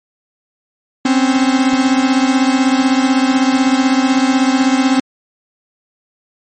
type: beating tone pair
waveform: 45% pulse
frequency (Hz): 258.9 / 274.9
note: C4 / C#4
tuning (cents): -18 / -14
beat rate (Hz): 16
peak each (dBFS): -12 / -15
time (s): 1.05-5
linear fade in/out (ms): 5
effects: MP3 32 kbps